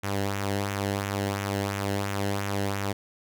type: tone with flanger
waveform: sawtooth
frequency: 99.6 Hz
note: G2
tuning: 28 cents sharp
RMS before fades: -29 dBFS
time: 0.03-2.93 s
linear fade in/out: 10 ms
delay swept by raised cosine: 0.21 to 0.87 ms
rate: 2.9 Hz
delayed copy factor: -0.55
effects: none